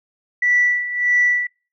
sine tone with tremolo, 1962 Hz, B6, 12 cents flat, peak -11 dBFS, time 0.42-1.47 s, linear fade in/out 5 ms, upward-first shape sine, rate 1.6 Hz, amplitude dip 75%, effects noise-tail reverb RT60 0.4 s tail -26 dB re dry + tanh soft clip ceiling -7 dBFS

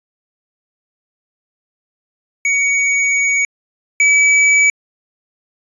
square tone pair in turn, 2246 / 2289 Hz, C#7 / D7, +22 / -45 cents, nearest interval unison, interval 33 cents, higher second, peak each -13 / -9 dBFS, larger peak second, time 2.45-3.45 / 4-4.7 s, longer first, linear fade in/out 2 ms, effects resampled to 22050 Hz

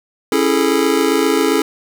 square chord, A major seventh, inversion first, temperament just, 275 / 330 / 412.5 / 440 Hz, C#4 / E4 / G#4 / A4, -14 / +2 / -12 / 0 cents, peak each -19 dBFS, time 0.32-1.62 s, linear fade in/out 2 ms, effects none

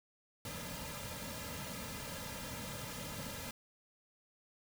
pink noise with comb filter, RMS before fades -44 dBFS, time 0.45-3.51 s, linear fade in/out 2 ms, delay 2.7 ms, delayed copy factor -0.9, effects none

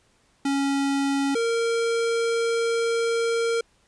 square tone pair in turn, 277.2 / 462 Hz, C#4 / A#4, 0 / -16 cents, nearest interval major sixth, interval 884 cents, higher second, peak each -22 / -22 dBFS, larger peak neither, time 0.45-1.35 / 1.35-3.61 s, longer second, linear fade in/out 5 ms, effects pink hiss -63 dBFS RMS until 3.87 s + resampled to 22050 Hz

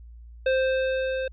square tone with level ramp, 523.3 Hz, C5, in tune, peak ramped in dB -20 to -27 dBFS, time 0.46-1.28 s, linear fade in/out 5 ms, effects added 58 Hz sine -42 dBFS peak until 1.32 s + resampled to 8000 Hz

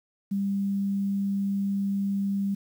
sine tone with quantisation, 198.2 Hz, G3, 19 cents sharp, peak -24 dBFS, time 0.31-2.55 s, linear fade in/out 10 ms, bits 9, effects none

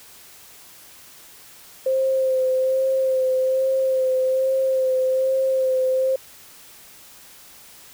sine tone with vibrato, 523.3 Hz, C5, in tune, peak -17 dBFS, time 1.86-6.16 s, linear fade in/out 5 ms, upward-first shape sine, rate 1.2 Hz, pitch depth 21 cents each way, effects white hiss -46 dBFS RMS until 7.93 s

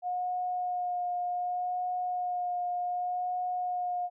sine tone with vibrato, 719 Hz, F#5, 50 cents flat, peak -29 dBFS, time 0.02-4.1 s, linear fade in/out 50 ms, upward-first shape sine, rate 0.66 Hz, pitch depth 15 cents each way, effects none

